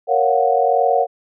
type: chord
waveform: sine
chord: Gb major seventh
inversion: first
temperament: equal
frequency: 466.2 / 554.4 / 698.5 / 740 Hz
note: Bb4 / Db5 / F5 / Gb5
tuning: 0 / 0 / 0 / 0 cents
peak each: -19 / -19 / -19 / -17 dBFS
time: 0.07-1.07 s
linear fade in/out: 50 ms
effects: none